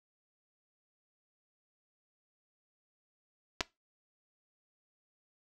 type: clicks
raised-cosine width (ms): 0.2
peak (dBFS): -13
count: 2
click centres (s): 3.607 / 3.61
effects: noise-tail reverb RT60 0.2 s tail -19 dB re dry